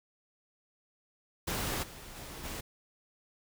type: noise with level steps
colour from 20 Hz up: pink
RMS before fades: -34 / -48 / -45 / -40 dBFS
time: 1.47-2.61 s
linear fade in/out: 10 ms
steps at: 1.82 / 2.15 / 2.43 s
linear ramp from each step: 20 ms
effects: none